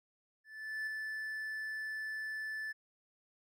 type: tone with ADSR envelope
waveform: triangle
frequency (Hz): 1749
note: A6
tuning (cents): -11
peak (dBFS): -33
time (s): 0.44-2.73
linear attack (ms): 430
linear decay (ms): 5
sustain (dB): -3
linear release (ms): 19
effects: none